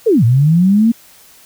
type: linear two-way sweep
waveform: sine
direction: down then up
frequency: 487.3 to 110.2 to 235.6 Hz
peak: -7 dBFS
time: 0.06-0.92 s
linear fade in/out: 10 ms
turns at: 0.24 s
effects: white hiss -44 dBFS RMS until 1.45 s